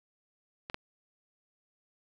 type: clicks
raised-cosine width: 0.3 ms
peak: -23 / -18 dBFS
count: 2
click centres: 0.699 / 0.744 s
effects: none